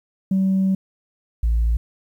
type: tone pair in turn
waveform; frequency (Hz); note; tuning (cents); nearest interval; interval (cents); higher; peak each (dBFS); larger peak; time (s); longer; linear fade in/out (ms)
sine; 191.1 / 56.81; G3 / A#1; -44 / -44; octave + major sixth; 2100; first; -14; neither; 0.31-0.75 / 1.43-1.77; first; 5
effects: tanh soft clip ceiling -13 dBFS + 9-bit